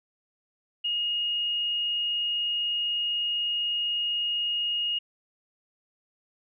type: tone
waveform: sine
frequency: 2864 Hz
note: F7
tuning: 43 cents sharp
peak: -25 dBFS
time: 0.84-4.99 s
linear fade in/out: 10 ms
effects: none